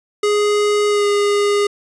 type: tone with pitch glide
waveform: square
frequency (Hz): 415.3 to 409.1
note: G#4 to G#4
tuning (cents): 0 to -26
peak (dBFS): -14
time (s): 0.23-1.67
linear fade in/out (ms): 5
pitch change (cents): -26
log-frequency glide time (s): 0.88-1.06
effects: resampled to 22050 Hz + 8-bit